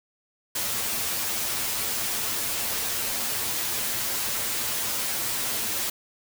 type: noise with comb filter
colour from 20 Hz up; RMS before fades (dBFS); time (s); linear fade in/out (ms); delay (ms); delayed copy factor
white; -28; 0.55-5.9; 5; 8.9; +0.65
effects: none